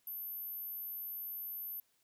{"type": "tone", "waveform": "sine", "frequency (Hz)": 13080, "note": "G#9", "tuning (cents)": -28, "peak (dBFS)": -40, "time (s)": [0.07, 1.8], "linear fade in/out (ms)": 2, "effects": ["white hiss -75 dBFS RMS until 2.03 s"]}